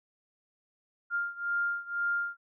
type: beating tone pair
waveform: sine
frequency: 1400 / 1402 Hz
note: F6 / F6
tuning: +4 / +6 cents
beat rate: 2 Hz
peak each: -31 / -33 dBFS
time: 1.1-2.37 s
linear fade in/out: 50 ms
effects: none